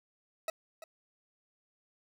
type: tone with echo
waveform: 40% pulse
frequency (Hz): 646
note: E5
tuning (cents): -35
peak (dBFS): -31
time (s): 0.48-0.5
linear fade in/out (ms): 2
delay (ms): 340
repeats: 1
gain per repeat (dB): -13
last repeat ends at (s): 0.84
effects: none